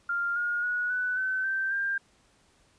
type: tone with pitch steps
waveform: sine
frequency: 1396.9 / 1427.9 / 1459.6 / 1492 / 1525.1 / 1558.9 / 1593.5 Hz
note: F6 / F6 / F#6 / F#6 / G6 / G6 / G6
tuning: 0 / +38 / -24 / +14 / -48 / -10 / +28 cents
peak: -26 dBFS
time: 0.09-1.98 s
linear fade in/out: 5 ms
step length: 270 ms
effects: pink hiss -64 dBFS RMS until 2.78 s + resampled to 22050 Hz